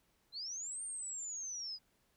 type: linear two-way sweep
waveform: sine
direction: up then down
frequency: 3951 to 8870 to 4871 Hz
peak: -40 dBFS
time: 0.32-1.79 s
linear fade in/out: 50 ms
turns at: 0.83 s
effects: pink hiss -75 dBFS RMS until 2.16 s